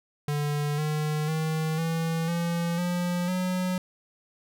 square tone with pitch steps, 146.83 / 152.36 / 158.1 / 164.05 / 170.23 / 176.64 / 183.29 Hz, D3 / D#3 / D#3 / E3 / F3 / F3 / F#3, 0 / -36 / +28 / -8 / -44 / +20 / -16 cents, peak -26 dBFS, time 0.28-3.78 s, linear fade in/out 2 ms, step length 500 ms, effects none

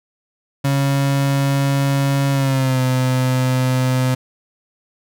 35% pulse tone with pitch glide, 138.59 to 128.56 Hz, C#3 to C3, 0 to -30 cents, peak -13 dBFS, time 0.64-4.15 s, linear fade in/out 10 ms, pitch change -130 cents, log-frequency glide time 2.31-2.81 s, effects none

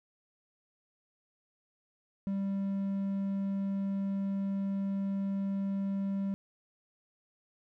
triangle tone, 196.3 Hz, G3, 3 cents sharp, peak -28 dBFS, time 2.27-6.34 s, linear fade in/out 0 ms, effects none

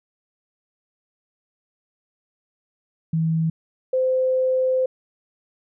sine tone pair in turn, 161.8 / 516.4 Hz, E3 / C5, -32 / -23 cents, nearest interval octave + minor sixth, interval 2009 cents, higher second, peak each -18 / -17 dBFS, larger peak second, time 3.13-3.5 / 3.93-4.86 s, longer second, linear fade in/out 5 ms, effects none

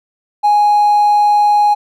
triangle tone with hard clipping, 830.6 Hz, G#5, in tune, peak -8 dBFS, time 0.43-1.75 s, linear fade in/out 20 ms, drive 4 dB, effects none

